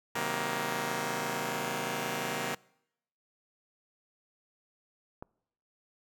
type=chord; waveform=5% pulse; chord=C half-diminished seventh; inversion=none; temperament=just; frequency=130.81 / 156.98 / 188.37 / 235.5 Hz; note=C3 / Eb3 / Gb3 / Bb3; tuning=0 / +16 / +31 / +18 cents; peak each=-27 / -28 / -27 / -24 dBFS; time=0.15-2.55 s; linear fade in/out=5 ms
type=click; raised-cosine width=1 ms; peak=-27 dBFS; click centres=5.225 s
effects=noise-tail reverb RT60 0.8 s tail -25 dB re dry